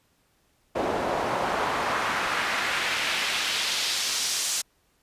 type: noise with band-pass filter sweep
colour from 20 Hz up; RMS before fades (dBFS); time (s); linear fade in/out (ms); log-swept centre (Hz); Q
pink; -27; 0.75-4.62; 10; 520 to 6900; 1.2
effects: pink hiss -67 dBFS RMS until 5.02 s + resampled to 32000 Hz